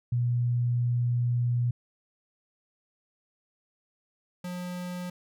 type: tone pair in turn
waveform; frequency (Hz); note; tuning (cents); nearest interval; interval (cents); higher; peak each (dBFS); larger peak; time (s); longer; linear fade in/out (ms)
sine / square; 121.1 / 178.95; B2 / F3; -34 / +42; perfect fifth; 676; second; -23 / -34; first; 0.12-1.71 / 4.44-5.1; first; 5
effects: none